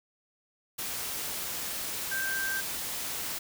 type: tone in noise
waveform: sine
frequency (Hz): 1571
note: G6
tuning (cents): +3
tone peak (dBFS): -30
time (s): 2.11-2.61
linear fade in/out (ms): 10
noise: white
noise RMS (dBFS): -35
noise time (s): 0.78-3.39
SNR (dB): +2
effects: none